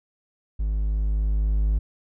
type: tone with level ramp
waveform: triangle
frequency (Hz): 52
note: G#1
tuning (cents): +3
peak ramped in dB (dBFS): -20 to -16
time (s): 0.59-1.79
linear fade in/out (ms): 10
effects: none